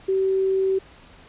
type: tone with quantisation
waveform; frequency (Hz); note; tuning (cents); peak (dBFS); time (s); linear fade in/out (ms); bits
sine; 383; G4; -40; -18; 0.08-0.79; 10; 8
effects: pink hiss -49 dBFS RMS until 1.28 s + resampled to 8000 Hz